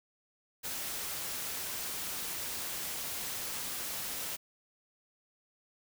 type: noise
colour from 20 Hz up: white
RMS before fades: -38 dBFS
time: 0.63-4.37 s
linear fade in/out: 20 ms
effects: none